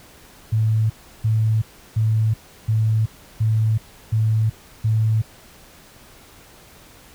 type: tone bursts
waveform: sine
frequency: 110 Hz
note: A2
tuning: in tune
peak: -15 dBFS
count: 7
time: 0.52-5.22 s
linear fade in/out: 10 ms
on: 380 ms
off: 340 ms
effects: pink hiss -47 dBFS RMS until 7.14 s